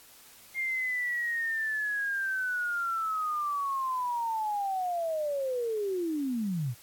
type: linear sweep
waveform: sine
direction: down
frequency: 2128 to 110 Hz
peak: -28 dBFS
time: 0.54-6.75 s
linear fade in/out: 50 ms
effects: white hiss -54 dBFS RMS until 6.82 s + AAC 64 kbps